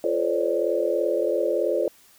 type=tone cluster; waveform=sine; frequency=345.9 / 431.7 / 513 / 551 / 594 Hz; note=F4 / A4 / C5 / C#5 / D5; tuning=-17 / -33 / -34 / -11 / +20 cents; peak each=-27 dBFS; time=0.04-1.88 s; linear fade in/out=2 ms; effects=white hiss -55 dBFS RMS until 2.18 s